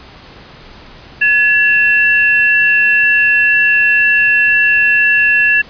sine tone pair together, 1700 / 2699 Hz, G#6 / E7, +40 / +40 cents, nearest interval minor sixth, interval 800 cents, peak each -10 / -11 dBFS, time 1.21-5.62 s, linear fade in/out 10 ms, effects pink hiss -37 dBFS RMS until 5.69 s + resampled to 11025 Hz

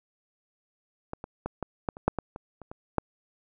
clicks, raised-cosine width 1 ms, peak -20 / -23 / -17 / -17 / -13 / -28 / -7 / -15 / -24 / -29 / -26 / -9 dBFS, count 12, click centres 1.134 / 1.241 / 1.46 / 1.627 / 1.888 / 1.969 / 2.08 / 2.187 / 2.361 / 2.617 / 2.715 / 2.983 s, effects none

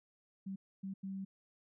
sine tone bursts at uneven times, 192.9 Hz, G3, 28 cents flat, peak -39 dBFS, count 3, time 0.46-0.56 / 0.83-0.94 / 1.03-1.25 s, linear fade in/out 10 ms, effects none

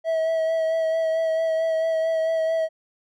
triangle tone with vibrato, 647 Hz, E5, 32 cents flat, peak -18 dBFS, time 0.04-2.69 s, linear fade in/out 50 ms, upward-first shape sine, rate 4.5 Hz, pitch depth 19 cents each way, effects none

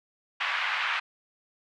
white band-pass noise, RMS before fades -29 dBFS, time 0.4-1 s, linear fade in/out 10 ms, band 960 to 2700 Hz, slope 24 dB/octave, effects none

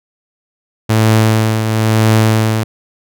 sawtooth tone with tremolo, 110 Hz, A2, in tune, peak -3 dBFS, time 0.89-2.64 s, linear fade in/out 10 ms, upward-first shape triangle, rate 1 Hz, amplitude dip 55%, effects none

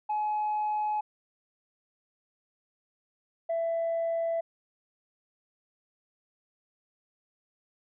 sine tone pair in turn, 847 / 665.3 Hz, G#5 / E5, +34 / +16 cents, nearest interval major third, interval 418 cents, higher first, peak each -25 dBFS, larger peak neither, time 0.09-1.01 / 3.49-4.41 s, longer neither, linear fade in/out 10 ms, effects tanh soft clip ceiling -24 dBFS

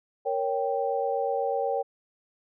sine chord, G diminished, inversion first, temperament equal, 466.2 / 554.4 / 784 Hz, Bb4 / Db5 / G5, 0 / 0 / 0 cents, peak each -29 dBFS, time 0.25-1.83 s, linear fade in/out 20 ms, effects none

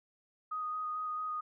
sine tone with vibrato, 1244.5 Hz, D#6, in tune, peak -34 dBFS, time 0.51-1.41 s, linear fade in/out 10 ms, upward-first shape square, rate 4.5 Hz, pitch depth 10 cents each way, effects none

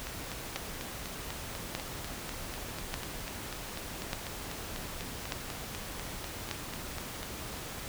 two click trains, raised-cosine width 0.2 ms, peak -15 / -21 dBFS, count 6 / 30, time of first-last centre 0.56-6.512 / 0.07-7.23 s, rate 0.84 / 4.05 Hz, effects pink hiss -41 dBFS RMS until 7.88 s

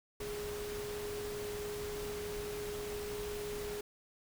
sine tone in noise, 415.3 Hz, G#4, in tune, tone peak -39 dBFS, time 0.2-3.81 s, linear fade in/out 5 ms, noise pink, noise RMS -45 dBFS, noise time 0.2-3.81 s, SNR +3 dB, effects none

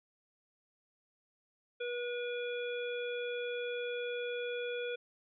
harmonic tone, 484.7 Hz, B4, 32 cents flat, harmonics 1 / 3 / 5 / 7, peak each -36 / -44 / -45 / -47 dBFS, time 1.8-4.96 s, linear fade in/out 10 ms, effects none

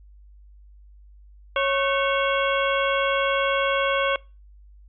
harmonic tone with a mistuned harmonic, 550 Hz, C#5, 14 cents flat, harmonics 1 / 2 / 3 / 4 / 5 / 6, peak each -23 / -26 / -28 / -29 / -30 / -31 dBFS, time 1.56-4.16 s, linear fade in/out 2 ms, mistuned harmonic 3, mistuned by -140 cents, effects noise-tail reverb RT60 0.3 s tail -24 dB re dry + added 50 Hz sine -46 dBFS peak until 4.88 s

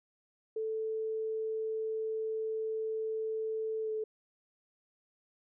sine tone with pitch glide, 440 to 434.7 Hz, A4 to A4, 0 to -21 cents, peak -32 dBFS, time 0.56-4.04 s, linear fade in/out 5 ms, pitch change -21 cents, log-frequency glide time 3.82-3.91 s, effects none

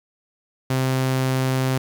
sawtooth tone, 130.81 Hz, C3, in tune, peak -15 dBFS, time 0.7-1.78 s, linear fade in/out 5 ms, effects 8-bit

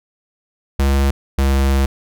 square tone pair in turn, 68.7 / 67.95 Hz, C#2 / C#2, -15 / -34 cents, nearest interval unison, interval 19 cents, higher first, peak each -13 dBFS, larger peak neither, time 0.79-1.11 / 1.38-1.86 s, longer second, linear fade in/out 5 ms, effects none

